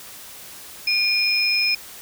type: tone pair together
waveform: sine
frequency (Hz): 2424 / 5144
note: D#7 / E8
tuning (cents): -46 / -43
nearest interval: octave + minor second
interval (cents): 1303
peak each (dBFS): -20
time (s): 0.87-1.75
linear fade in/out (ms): 5
effects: white hiss -40 dBFS RMS until 2.01 s